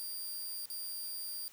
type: tone with dropouts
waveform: 5% pulse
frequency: 4771 Hz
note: D8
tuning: 26 cents sharp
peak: -32 dBFS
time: 0-1.48 s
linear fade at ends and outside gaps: 0 ms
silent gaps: 0.656-0.701 s
effects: white hiss -59 dBFS RMS until 1.52 s